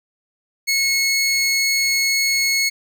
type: tone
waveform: 20% pulse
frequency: 2186 Hz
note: C#7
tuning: 25 cents flat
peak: -11 dBFS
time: 0.67-2.7 s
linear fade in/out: 20 ms
effects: none